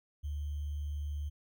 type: tone with sample-and-hold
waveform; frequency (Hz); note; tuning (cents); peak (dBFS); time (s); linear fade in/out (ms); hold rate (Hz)
sine; 73.42; D2; 0; -34; 0.23-1.3; 20; 3150
effects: none